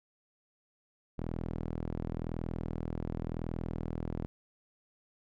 sawtooth tone with band-pass filter, 40.91 Hz, E1, 12 cents flat, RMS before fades -37 dBFS, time 1.18-4.26 s, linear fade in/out 0 ms, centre 230 Hz, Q 0.62, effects none

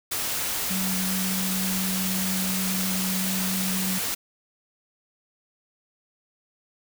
sine tone in noise, 188.3 Hz, F#3, 31 cents sharp, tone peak -27 dBFS, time 0.7-3.99 s, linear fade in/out 10 ms, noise white, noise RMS -28 dBFS, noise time 0.11-4.15 s, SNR -2 dB, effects none

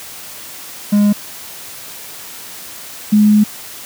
triangle / sine tone pair in turn, 205.9 / 210.6 Hz, G#3 / G#3, -15 / +24 cents, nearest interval unison, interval 39 cents, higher second, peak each -6 dBFS, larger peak neither, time 0.92-1.13 / 3.12-3.44 s, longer second, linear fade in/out 10 ms, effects white hiss -32 dBFS RMS until 3.85 s + high-pass 80 Hz 12 dB/octave

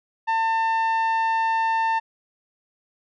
sawtooth tone with low-pass filter, 900 Hz, A5, 39 cents sharp, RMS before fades -22 dBFS, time 0.27-2 s, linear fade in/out 20 ms, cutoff 1800 Hz, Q 0.77, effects none

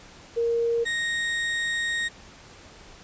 sine / 35% pulse tone pair in turn, 466.2 / 1864.8 Hz, A#4 / A#6, 0 / 0 cents, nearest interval 2 octaves, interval 2400 cents, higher second, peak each -21 / -23 dBFS, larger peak first, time 0.36-0.85 / 0.85-2.09 s, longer second, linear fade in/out 20 ms, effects pink hiss -48 dBFS RMS until 3.03 s + resampled to 16000 Hz

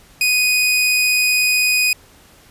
sawtooth tone, 2489 Hz, D#7, in tune, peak -10 dBFS, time 0.21-1.93 s, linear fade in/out 2 ms, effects pink hiss -48 dBFS RMS until 2.5 s + resampled to 32000 Hz

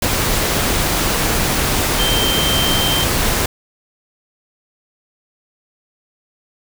sine tone in noise, 3137 Hz, G7, 1 cent sharp, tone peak -18 dBFS, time 1.99-3.04 s, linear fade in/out 5 ms, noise pink, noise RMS -17 dBFS, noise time 0.02-3.46 s, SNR -4 dB, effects none

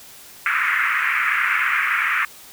white band-pass noise, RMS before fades -20 dBFS, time 0.46-2.25 s, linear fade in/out 2 ms, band 1200 to 2300 Hz, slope 48 dB/octave, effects white hiss -43 dBFS RMS until 2.52 s

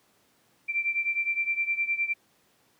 sine beating tone pair, 2349 / 2358.7 Hz, D7 / D7, 0 / +7 cents, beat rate 9.7 Hz, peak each -27 / -30 dBFS, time 0.68-2.14 s, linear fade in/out 20 ms, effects pink hiss -65 dBFS RMS until 2.79 s + high-pass 150 Hz 12 dB/octave

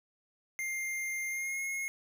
square tone with pitch glide, 2108 to 2161 Hz, C7 to C#7, +12 to -45 cents, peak -34 dBFS, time 0.59-1.88 s, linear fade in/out 0 ms, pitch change +43 cents, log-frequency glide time 1.29-1.61 s, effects none

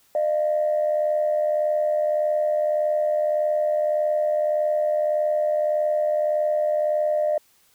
sine tone pair together, 604 / 685.7 Hz, D5 / F5, +48 / -32 cents, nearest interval major second, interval 220 cents, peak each -19 / -26 dBFS, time 0.15-7.38 s, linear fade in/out 2 ms, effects tanh soft clip ceiling -13 dBFS + white hiss -60 dBFS RMS until 7.74 s

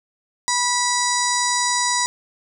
harmonic tone with a mistuned harmonic, 981 Hz, B5, 12 cents flat, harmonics 1 / 2 / 4 / 5 / 6 / 7 / 8 / 9, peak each -22 / -26 / -28 / -27 / -27 / -26 / -29 / -30 dBFS, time 0.48-2.06 s, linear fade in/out 0 ms, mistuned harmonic 6, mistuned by -24 cents, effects 8-bit

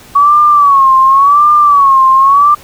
sine tone with vibrato, 1124 Hz, C#6, 24 cents sharp, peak -3 dBFS, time 0.15-2.55 s, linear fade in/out 10 ms, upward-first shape sine, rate 0.91 Hz, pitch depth 110 cents each way, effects pink hiss -37 dBFS RMS until 2.63 s

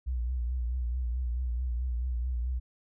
sine tone with vibrato, 61.2 Hz, B1, 15 cents flat, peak -28 dBFS, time 0.06-2.6 s, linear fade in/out 20 ms, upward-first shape triangle, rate 4.6 Hz, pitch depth 91 cents each way, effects none

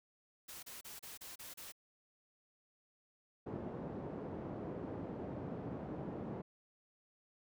white noise bursts, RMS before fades -50 dBFS, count 7, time 0.48-1.722 s, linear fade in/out 10 ms, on 150 ms, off 32 ms
pink band-pass noise, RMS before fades -44 dBFS, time 3.46-6.42 s, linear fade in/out 10 ms, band 140 to 560 Hz, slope 12 dB/octave
effects none

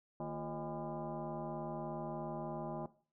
sine tone with frequency modulation, 232.4 Hz, A#3, 5 cents flat, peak -38 dBFS, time 0.2-2.86 s, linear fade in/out 2 ms, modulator 194 Hz, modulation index 3.6, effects noise-tail reverb RT60 0.4 s tail -17 dB re dry

